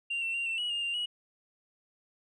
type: tone with pitch steps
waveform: sine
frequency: 2776 / 2701 / 2769 / 2692 / 2918 / 2825 / 2785 / 2912 Hz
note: F7 / E7 / F7 / E7 / F#7 / F7 / F7 / F#7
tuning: -11 / +42 / -15 / +36 / -25 / +19 / -5 / -28 cents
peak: -28 dBFS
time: 0.1-1.06 s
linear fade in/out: 10 ms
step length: 120 ms
effects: tanh soft clip ceiling -28 dBFS